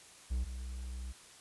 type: tone pair in turn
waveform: triangle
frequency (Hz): 62.2 / 62.43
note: B1 / B1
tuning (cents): +13 / +19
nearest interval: unison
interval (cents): 6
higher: second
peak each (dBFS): -29 / -37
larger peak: first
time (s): 0.3-0.45 / 0.45-1.13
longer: second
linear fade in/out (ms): 20
effects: white hiss -56 dBFS RMS until 1.4 s + resampled to 24000 Hz